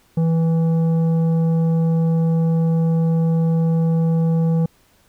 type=tone with tanh clipping; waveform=triangle; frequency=164 Hz; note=E3; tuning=9 cents flat; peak=-16 dBFS; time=0.17-4.66 s; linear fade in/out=5 ms; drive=13 dB; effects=pink hiss -57 dBFS RMS until 5.08 s